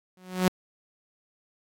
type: tone with exponential growth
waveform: sawtooth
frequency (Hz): 183.9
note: F#3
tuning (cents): -10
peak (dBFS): -13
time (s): 0.17-0.48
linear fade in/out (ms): 2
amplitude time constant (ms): 67
effects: AAC 48 kbps